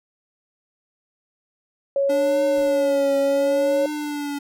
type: tone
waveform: sine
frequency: 554.4 Hz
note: C#5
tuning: in tune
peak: -17 dBFS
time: 1.96-3.86 s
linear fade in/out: 2 ms
type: tone with vibrato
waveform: square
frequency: 288.4 Hz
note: D4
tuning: 31 cents flat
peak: -26 dBFS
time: 2.09-4.39 s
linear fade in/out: 10 ms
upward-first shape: triangle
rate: 0.69 Hz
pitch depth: 80 cents each way
type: noise with exponential decay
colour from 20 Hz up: brown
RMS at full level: -37 dBFS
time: 2.57-2.8 s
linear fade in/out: 2 ms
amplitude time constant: 48 ms
effects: none